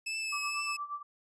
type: tone with vibrato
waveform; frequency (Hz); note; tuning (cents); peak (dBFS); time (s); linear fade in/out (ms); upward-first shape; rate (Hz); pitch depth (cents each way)
sawtooth; 2607; E7; -20; -30; 0.06-0.77; 10; triangle; 2.2; 27
type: tone with tremolo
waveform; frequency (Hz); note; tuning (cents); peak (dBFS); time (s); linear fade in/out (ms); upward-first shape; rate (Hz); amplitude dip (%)
sine; 1167; D6; -11; -33; 0.32-1.03; 10; sine; 8.5; 80
effects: resampled to 22050 Hz